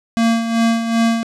square tone with tremolo, 229 Hz, A#3, 31 cents flat, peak -12 dBFS, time 0.17-1.23 s, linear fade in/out 0 ms, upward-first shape sine, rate 2.6 Hz, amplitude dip 60%, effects low-pass 8000 Hz 12 dB/octave

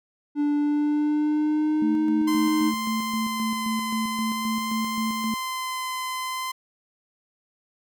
triangle tone with pitch glide, 292.5 to 309.9 Hz, D4 to D#4, -7 to -7 cents, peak -18 dBFS, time 0.35-2.73 s, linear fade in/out 50 ms, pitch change +100 cents, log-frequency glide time 0.56-2 s
sine tone with tremolo, 221.5 Hz, A3, 12 cents sharp, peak -24 dBFS, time 1.82-5.34 s, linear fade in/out 2 ms, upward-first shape square, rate 3.8 Hz, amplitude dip 50%
sawtooth tone with vibrato, 1035 Hz, C6, 19 cents flat, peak -24 dBFS, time 2.27-6.52 s, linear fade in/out 10 ms, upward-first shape sine, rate 0.47 Hz, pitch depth 13 cents each way
effects none

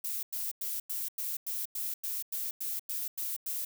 violet noise bursts, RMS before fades -35 dBFS, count 13, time 0.04-3.65 s, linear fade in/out 5 ms, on 190 ms, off 95 ms, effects none

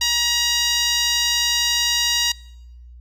10% pulse tone with band-pass filter, 951 Hz, A#5, 34 cents sharp, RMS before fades -20 dBFS, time 0.01-2.32 s, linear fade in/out 5 ms, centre 5300 Hz, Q 0.79, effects noise-tail reverb RT60 0.9 s tail -24 dB re dry + added 60 Hz sine -39 dBFS peak until 3 s

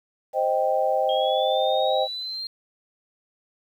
sine chord, C minor, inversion none, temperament equal, 523.3 / 622.3 / 784 Hz, C5 / Eb5 / G5, 0 / 0 / 0 cents, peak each -24 dBFS, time 0.33-2.08 s, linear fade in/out 50 ms
sine linear sweep, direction up, 3231 to 4214 Hz, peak -29 dBFS, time 1.09-2.47 s, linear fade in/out 2 ms
effects 9-bit

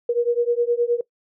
sine beating tone pair, 472.6 / 482.2 Hz, A#4 / B4, +24 / -41 cents, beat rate 9.6 Hz, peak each -20 / -21 dBFS, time 0.09-1.01 s, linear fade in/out 5 ms, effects noise-tail reverb RT60 0.1 s tail -21 dB re dry

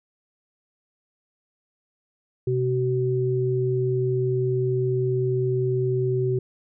sine tone pair together, 127.62 / 377.7 Hz, C3 / F#4, -43 / +36 cents, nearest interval octave + perfect fifth, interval 1879 cents, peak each -23 dBFS, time 2.47-6.39 s, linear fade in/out 5 ms, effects none

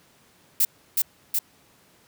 violet noise with echo, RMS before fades -19 dBFS, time 0.6-0.65 s, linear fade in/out 5 ms, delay 370 ms, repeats 2, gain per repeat -2 dB, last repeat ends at 1.39 s, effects pink hiss -58 dBFS RMS until 2.07 s + high-pass 100 Hz 12 dB/octave

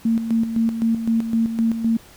sine tone with tremolo, 227.3 Hz, A#3, 43 cents flat, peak -15 dBFS, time 0.05-1.97 s, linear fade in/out 5 ms, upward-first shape square, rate 3.9 Hz, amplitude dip 60%, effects pink hiss -47 dBFS RMS until 2.16 s

